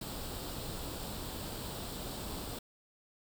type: noise with comb filter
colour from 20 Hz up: pink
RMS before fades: -41 dBFS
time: 0.01-2.59 s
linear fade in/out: 5 ms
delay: 0.24 ms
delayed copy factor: +0.55
effects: none